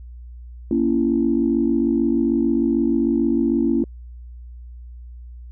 sine chord, A# diminished, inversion none, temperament just, 233.1 / 279.7 / 335.6 Hz, A#3 / C#4 / E4, 0 / +16 / +31 cents, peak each -20 dBFS, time 0.71-3.84 s, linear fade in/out 2 ms, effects tanh soft clip ceiling -6 dBFS + added 60 Hz sine -35 dBFS peak until 5.51 s

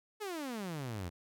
sawtooth exponential sweep, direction down, 440 to 81.4 Hz, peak -34 dBFS, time 0.2-1.1 s, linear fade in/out 20 ms, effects none

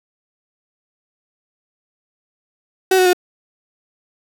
35% pulse tone with pitch steps, 377.1 / 368.7 / 360.5 Hz, F#4 / F#4 / F#4, +33 / -6 / -45 cents, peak -9 dBFS, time 2.91-3.132 s, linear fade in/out 5 ms, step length 74 ms, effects none

